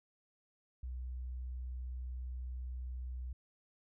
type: tone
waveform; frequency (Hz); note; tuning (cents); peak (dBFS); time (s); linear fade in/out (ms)
sine; 62.6; B1; +24; -39; 0.83-3.33; 5
effects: none